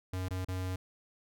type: tone with dropouts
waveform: square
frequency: 92.5 Hz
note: F#2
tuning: in tune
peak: -34 dBFS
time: 0.13-0.76 s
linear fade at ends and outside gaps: 5 ms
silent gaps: 0.285-0.307 / 0.448-0.484 s
effects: none